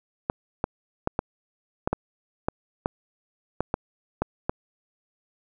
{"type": "clicks", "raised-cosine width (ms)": 1, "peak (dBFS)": -9, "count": 12, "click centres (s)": [0.299, 0.641, 1.074, 1.191, 1.875, 1.93, 2.485, 2.859, 3.606, 3.741, 4.22, 4.495], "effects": []}